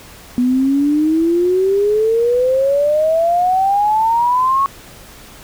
sine exponential sweep, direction up, 243.9 to 1111 Hz, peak -11 dBFS, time 0.38-4.66 s, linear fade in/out 0 ms, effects pink hiss -39 dBFS RMS until 5.43 s

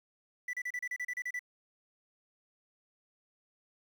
triangle tone bursts, 1975.5 Hz, B6, in tune, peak -32 dBFS, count 11, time 0.48-1.393 s, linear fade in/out 5 ms, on 53 ms, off 33 ms, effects 10-bit

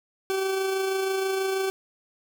40% pulse tone with amplitude modulation, 384.3 Hz, G4, 34 cents flat, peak -22 dBFS, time 0.3-1.7 s, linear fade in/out 0 ms, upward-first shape sine, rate 26.2 Hz, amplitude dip 30%, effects none

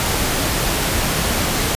pink noise, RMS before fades -19 dBFS, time 0-1.75 s, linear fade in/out 0 ms, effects resampled to 32000 Hz

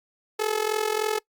sawtooth tone with amplitude modulation, 430.7 Hz, A4, 37 cents flat, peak -16 dBFS, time 0.39-1.19 s, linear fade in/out 10 ms, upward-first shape sine, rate 43.3 Hz, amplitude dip 80%, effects noise-tail reverb RT60 0.1 s tail -23 dB re dry + Opus 48 kbps

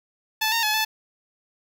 10% pulse tone with pitch steps, 873 / 918 / 854 / 873 Hz, A5 / A#5 / G#5 / A5, -14 / -27 / +48 / -14 cents, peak -12 dBFS, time 0.41-0.85 s, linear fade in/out 10 ms, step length 110 ms, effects none

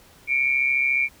sine tone pair together, 2228 / 2362 Hz, C#7 / D7, +8 / +9 cents, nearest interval minor second, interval 101 cents, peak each -23 / -20 dBFS, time 0.27-1.09 s, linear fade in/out 50 ms, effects pink hiss -52 dBFS RMS until 1.2 s

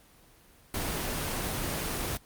pink noise, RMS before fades -32 dBFS, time 0.74-2.17 s, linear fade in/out 2 ms, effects pink hiss -58 dBFS RMS until 2.25 s + Opus 24 kbps

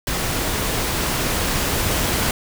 pink noise with level ramp, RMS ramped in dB -23 to -20 dBFS, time 0.07-2.31 s, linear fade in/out 2 ms, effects none

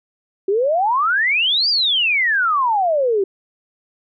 sine exponential two-way sweep, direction up then down, 374.7 to 4938 to 374.7 Hz, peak -14 dBFS, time 0.48-3.24 s, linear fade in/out 5 ms, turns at 1.69 s, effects none

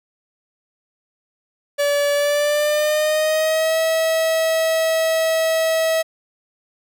45% pulse tone with pitch glide, 575 to 645.4 Hz, D5 to E5, -37 to -37 cents, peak -16 dBFS, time 1.78-6.03 s, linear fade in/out 20 ms, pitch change +200 cents, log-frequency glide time 2.14-3.78 s, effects none

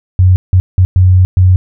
sine tone bursts at uneven times, 92.1 Hz, F#2, 7 cents flat, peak -3 dBFS, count 5, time 0.19-0.36 / 0.53-0.6 / 0.78-0.85 / 0.96-1.25 / 1.37-1.56 s, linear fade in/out 0 ms, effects none

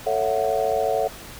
sine chord, F# minor seventh, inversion first, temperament just, 444 / 555 / 666 / 740 Hz, A4 / C#5 / E5 / F#5, +16 / +2 / +18 / 0 cents, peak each -25 dBFS, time 0.06-1.08 s, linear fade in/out 10 ms, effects pink hiss -40 dBFS RMS until 1.39 s

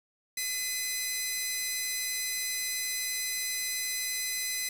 10% pulse tone pair together, 2023 / 2498 Hz, B6 / D#7, +41 / +6 cents, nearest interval major third, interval 365 cents, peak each -22 / -29 dBFS, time 0.37-4.69 s, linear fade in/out 5 ms, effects 8-bit

